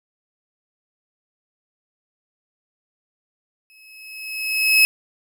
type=tone with exponential growth; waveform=35% pulse; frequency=2574 Hz; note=E7; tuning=42 cents flat; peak=-8 dBFS; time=3.7-4.85 s; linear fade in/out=0 ms; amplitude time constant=250 ms; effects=none